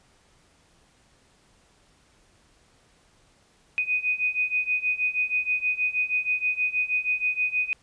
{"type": "beating tone pair", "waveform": "sine", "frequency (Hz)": [2489, 2495.3], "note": ["D#7", "D#7"], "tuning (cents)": [0, 4], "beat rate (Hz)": 6.3, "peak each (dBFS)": [-27, -25], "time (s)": [3.78, 7.73], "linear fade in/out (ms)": 0, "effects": ["pink hiss -61 dBFS RMS until 7.82 s", "resampled to 22050 Hz"]}